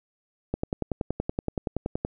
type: click train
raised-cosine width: 2 ms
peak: -13 dBFS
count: 17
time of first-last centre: 0.54-2.049 s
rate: 10.6 Hz
effects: none